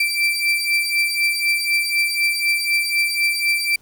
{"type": "beating tone pair", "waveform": "35% pulse", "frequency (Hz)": [2340, 2344], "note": ["D7", "D7"], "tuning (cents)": [-7, -4], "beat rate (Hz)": 4, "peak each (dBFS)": [-17, -20], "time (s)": [0, 3.76], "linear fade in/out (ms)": 5, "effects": ["pink hiss -56 dBFS RMS until 3.81 s"]}